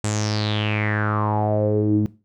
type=tone with low-pass filter sweep; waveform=sawtooth; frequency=106 Hz; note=G#2; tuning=36 cents sharp; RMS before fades=-21 dBFS; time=0.04-2.06 s; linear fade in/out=0 ms; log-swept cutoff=8100 to 260 Hz; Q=6.5; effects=noise-tail reverb RT60 0.3 s tail -18 dB re dry